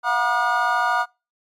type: tone cluster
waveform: triangle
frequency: 679 / 732 / 959 / 1209 / 1441 Hz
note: F5 / F#5 / A#5 / D6 / F#6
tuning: -49 / -19 / +49 / +50 / -46 cents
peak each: -29 / -22 / -21 / -22 / -21 dBFS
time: 0.03-1.06 s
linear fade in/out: 50 ms
effects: noise-tail reverb RT60 0.3 s tail -26 dB re dry + MP3 64 kbps